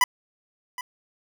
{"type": "tone with echo", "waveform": "25% pulse", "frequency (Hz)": 992, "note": "B5", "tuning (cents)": 7, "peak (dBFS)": -12, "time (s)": [0.01, 0.04], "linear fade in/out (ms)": 2, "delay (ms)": 770, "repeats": 1, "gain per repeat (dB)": -15, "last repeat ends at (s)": 0.81, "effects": []}